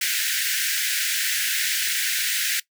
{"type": "high-pass noise", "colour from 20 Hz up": "pink", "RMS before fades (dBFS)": -24, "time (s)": [0.01, 2.6], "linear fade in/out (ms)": 5, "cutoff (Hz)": 1500, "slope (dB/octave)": 96, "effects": ["noise-tail reverb RT60 0.1 s tail -19 dB re dry"]}